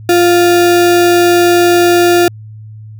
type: tone with sample-and-hold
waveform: sine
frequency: 349.2 Hz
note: F4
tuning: in tune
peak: -5 dBFS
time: 0.09-2.28 s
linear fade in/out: 2 ms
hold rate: 1050 Hz
effects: added 108 Hz sine -28 dBFS peak until 2.99 s